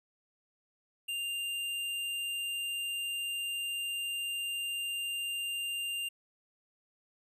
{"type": "tone", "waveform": "square", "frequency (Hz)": 2794, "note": "F7", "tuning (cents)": 0, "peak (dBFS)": -34, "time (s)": [1.08, 6.09], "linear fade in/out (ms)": 10, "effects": ["resampled to 32000 Hz"]}